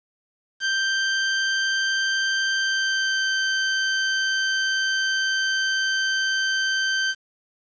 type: tone with pitch glide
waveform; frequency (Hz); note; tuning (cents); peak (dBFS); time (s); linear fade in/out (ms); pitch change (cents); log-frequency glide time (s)
sawtooth; 1568 to 1554.5; G6 to G6; 0 to -15; -17; 0.6-7.15; 50; -15; 2.57-3.28
effects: resampled to 16000 Hz + 8-bit